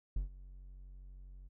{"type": "tone with ADSR envelope", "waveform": "triangle", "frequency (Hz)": 46.21, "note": "F#1", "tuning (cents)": -1, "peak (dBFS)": -28, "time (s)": [0.16, 1.49], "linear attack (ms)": 5, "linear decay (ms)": 120, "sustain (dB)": -19, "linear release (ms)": 25, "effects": []}